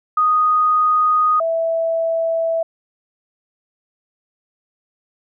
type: tone pair in turn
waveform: sine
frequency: 1242 / 657.9 Hz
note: D#6 / E5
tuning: -3 / -4 cents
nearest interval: major seventh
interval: 1101 cents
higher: first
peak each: -12 / -16 dBFS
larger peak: first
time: 0.17-1.4 / 1.4-2.63 s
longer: neither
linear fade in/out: 5 ms
effects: none